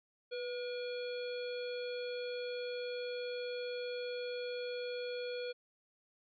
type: harmonic tone with a mistuned harmonic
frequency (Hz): 480.2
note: B4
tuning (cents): -49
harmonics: 1 / 3 / 5 / 7 / 9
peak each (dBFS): -38 / -50 / -50 / -51 / -51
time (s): 0.31-5.53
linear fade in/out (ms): 20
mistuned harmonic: 1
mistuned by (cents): +44
effects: none